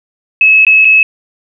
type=tone with dropouts; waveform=sine; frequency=2584 Hz; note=E7; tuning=35 cents flat; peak=-3 dBFS; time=0.41-1.03 s; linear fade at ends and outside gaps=2 ms; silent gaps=0.65-0.667 / 0.848-0.852 s; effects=none